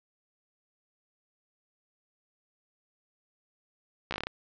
slowing click train, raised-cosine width 0.3 ms, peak -16 dBFS, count 8, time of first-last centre 4.11-4.27 s, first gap 14 ms, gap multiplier 1.16, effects resampled to 16000 Hz + 9-bit

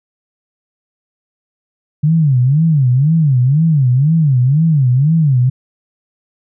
sine tone with vibrato, 142.7 Hz, D3, 49 cents flat, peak -8 dBFS, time 2.03-5.5 s, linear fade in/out 10 ms, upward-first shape sine, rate 2 Hz, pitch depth 250 cents each way, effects none

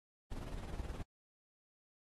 brown noise with tremolo, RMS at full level -41 dBFS, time 0.31-1.03 s, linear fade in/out 10 ms, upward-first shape sine, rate 19 Hz, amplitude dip 60%, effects AAC 32 kbps

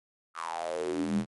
square tone with high-pass filter sweep, 41.38 Hz, E1, 7 cents sharp, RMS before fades -32 dBFS, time 0.34-1.26 s, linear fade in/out 50 ms, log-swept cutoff 1300 to 160 Hz, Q 7.2, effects MP3 48 kbps

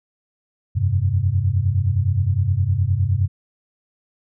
sine chord, F suspended second, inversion none, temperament equal with one note detuned, 88.32 / 98 / 130.81 Hz, F2 / G2 / C3, +20 / 0 / 0 cents, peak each -22 / -18 / -23 dBFS, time 0.75-3.28 s, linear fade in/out 20 ms, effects none

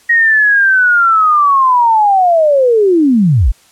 sine linear sweep, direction down, 1888 to 36.35 Hz, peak -6 dBFS, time 0.09-3.52 s, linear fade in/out 10 ms, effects white hiss -47 dBFS RMS until 3.71 s + low-pass 10000 Hz 12 dB/octave

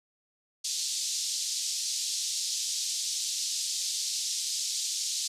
white band-pass noise, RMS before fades -32 dBFS, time 0.64-5.28 s, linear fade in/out 10 ms, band 3900 to 7300 Hz, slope 24 dB/octave, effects resampled to 32000 Hz

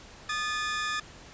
sawtooth tone pair together, 1227 / 1736.2 Hz, D#6 / A6, -25 / -24 cents, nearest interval tritone, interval 601 cents, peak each -28 dBFS, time 0.29-1 s, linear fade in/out 5 ms, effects pink hiss -49 dBFS RMS until 1.33 s + resampled to 16000 Hz

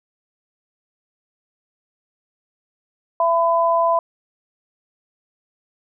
sine tone pair together, 671 / 1005.7 Hz, E5 / B5, +31 / +31 cents, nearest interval perfect fifth, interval 700 cents, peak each -17 dBFS, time 3.2-3.99 s, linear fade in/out 2 ms, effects none

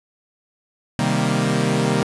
sawtooth chord, C minor seventh, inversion none, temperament equal, 130.81 / 155.56 / 196 / 233.1 Hz, C3 / Eb3 / G3 / Bb3, 0 / 0 / 0 / 0 cents, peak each -19 dBFS, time 0.99-2.03 s, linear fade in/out 0 ms, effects resampled to 24000 Hz

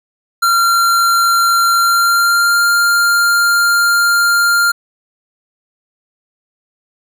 square tone with pitch glide, 1376 to 1397.6 Hz, F6 to F6, -26 to +1 cents, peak -10 dBFS, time 0.42-4.72 s, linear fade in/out 10 ms, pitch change +27 cents, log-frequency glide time 1.76-2.63 s, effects none

